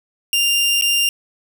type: tone with dropouts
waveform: sawtooth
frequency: 2794 Hz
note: F7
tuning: in tune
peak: -11 dBFS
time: 0.33-1.09 s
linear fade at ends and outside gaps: 1 ms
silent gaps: 0.812-0.822 s
effects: none